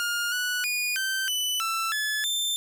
sawtooth tone with pitch steps, 1416 / 1475 / 2450 / 1552 / 2988 / 1333 / 1719 / 3566 Hz, F6 / F#6 / D#7 / G6 / F#7 / E6 / A6 / A7, +23 / -6 / -27 / -18 / +16 / +19 / -41 / +22 cents, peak -22 dBFS, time 0-2.56 s, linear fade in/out 0 ms, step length 320 ms, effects none

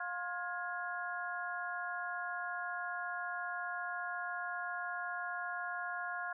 harmonic tone with a mistuned harmonic, 354.5 Hz, F4, 26 cents sharp, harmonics 2 / 3 / 4 / 5, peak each -43 / -44 / -41 / -43 dBFS, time 0-6.33 s, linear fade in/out 5 ms, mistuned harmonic 5, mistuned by -110 cents, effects none

